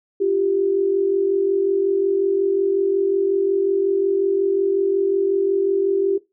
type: tone pair together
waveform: sine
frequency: 346.5 / 392 Hz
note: F4 / G4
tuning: -14 / 0 cents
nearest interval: major second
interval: 214 cents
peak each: -23 / -17 dBFS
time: 0.2-6.18 s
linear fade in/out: 10 ms
effects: noise-tail reverb RT60 0.2 s tail -18 dB re dry